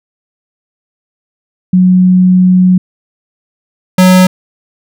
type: tone pair in turn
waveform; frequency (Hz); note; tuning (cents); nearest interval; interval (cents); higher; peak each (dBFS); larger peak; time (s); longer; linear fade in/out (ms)
sine / square; 183.3 / 184.47; F#3 / F#3; -16 / -5; unison; 11; second; -3; neither; 1.73-2.78 / 3.98-4.27; first; 5
effects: none